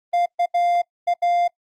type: tone bursts at uneven times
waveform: triangle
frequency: 698.5 Hz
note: F5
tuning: in tune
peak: -14 dBFS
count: 5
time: 0.13-0.26 / 0.39-0.46 / 0.54-0.82 / 1.07-1.14 / 1.22-1.48 s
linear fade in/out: 10 ms
effects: noise-tail reverb RT60 0.1 s tail -25 dB re dry + Opus 24 kbps